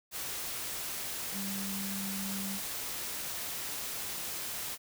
sine tone in noise, 196 Hz, G3, in tune, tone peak -37 dBFS, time 1.32-2.6 s, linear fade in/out 50 ms, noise white, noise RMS -38 dBFS, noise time 0.11-4.78 s, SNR -2 dB, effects none

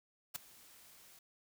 white noise with ADSR envelope, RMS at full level -37 dBFS, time 0.34-1.19 s, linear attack 19 ms, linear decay 5 ms, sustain -23 dB, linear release 4 ms, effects none

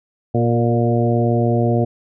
harmonic tone with a mistuned harmonic, 118.3 Hz, A#2, 26 cents sharp, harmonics 1 / 2 / 3 / 4 / 5 / 6, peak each -17 / -20 / -22 / -23 / -24 / -25 dBFS, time 0.34-1.85 s, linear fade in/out 10 ms, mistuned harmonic 4, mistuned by -23 cents, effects none

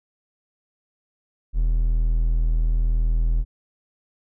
triangle tone, 40.49 Hz, E1, 30 cents flat, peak -15 dBFS, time 1.53-3.45 s, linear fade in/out 50 ms, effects none

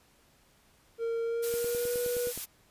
triangle tone with pitch glide, 460.5 to 486.2 Hz, A#4 to B4, -21 to -27 cents, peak -27 dBFS, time 0.98-2.33 s, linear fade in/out 50 ms, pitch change +94 cents, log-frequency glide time 1.24-1.97 s
blue noise, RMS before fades -36 dBFS, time 1.42-2.46 s, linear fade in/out 20 ms
click train, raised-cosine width 2 ms, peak -29 dBFS, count 9, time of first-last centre 1.54-2.376 s, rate 9.57 Hz
effects pink hiss -64 dBFS RMS until 2.7 s + resampled to 32000 Hz

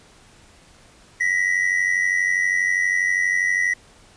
triangle tone pair together, 1900 / 1992.4 Hz, A#6 / B6, +33 / +15 cents, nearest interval minor second, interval 82 cents, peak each -19 dBFS, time 1.2-3.74 s, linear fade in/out 10 ms, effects pink hiss -51 dBFS RMS until 4.16 s + resampled to 22050 Hz

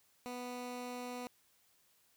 15% pulse tone, 246.9 Hz, B3, in tune, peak -35 dBFS, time 0.26-1.27 s, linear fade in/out 0 ms, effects white hiss -71 dBFS RMS until 2.16 s

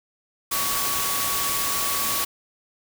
sine tone in noise, 1127 Hz, C#6, 28 cents sharp, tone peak -30 dBFS, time 0.51-2.25 s, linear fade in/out 10 ms, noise white, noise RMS -25 dBFS, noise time 0.51-2.25 s, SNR -8 dB, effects none

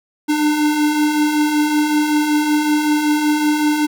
square beating tone pair, 295.8 / 301.1 Hz, D4 / D4, +13 / +43 cents, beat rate 5.3 Hz, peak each -24 / -15 dBFS, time 0.28-3.87 s, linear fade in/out 20 ms, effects none

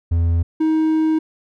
triangle tone pair in turn, 84.2 / 315.7 Hz, E2 / D#4, +37 / +25 cents, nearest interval octave + major seventh, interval 2288 cents, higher second, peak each -12 dBFS, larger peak neither, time 0.11-0.43 / 0.6-1.19 s, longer second, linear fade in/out 10 ms, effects none

